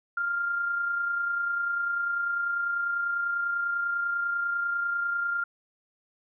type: tone with amplitude modulation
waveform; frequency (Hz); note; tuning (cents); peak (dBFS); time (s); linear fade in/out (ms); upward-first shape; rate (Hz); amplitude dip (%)
sine; 1396.9; F6; 0; -24; 0.17-5.44; 5; sine; 30.1; 35
effects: none